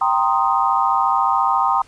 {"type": "chord", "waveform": "sine", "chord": "C minor seventh", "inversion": "second", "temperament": "equal", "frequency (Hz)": [784, 932.3, 1046.5, 1244.5], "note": ["G5", "Bb5", "C6", "Eb6"], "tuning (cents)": [0, 0, 0, 0], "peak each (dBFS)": -20, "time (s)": [0.01, 1.82], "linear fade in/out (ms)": 5, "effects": ["pink hiss -50 dBFS RMS until 1.87 s", "resampled to 22050 Hz"]}